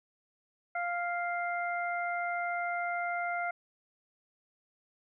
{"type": "harmonic tone", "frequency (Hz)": 698.5, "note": "F5", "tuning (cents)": 0, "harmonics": [1, 2, 3], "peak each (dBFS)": [-33, -36, -38], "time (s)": [0.75, 3.51], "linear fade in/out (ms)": 5, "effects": []}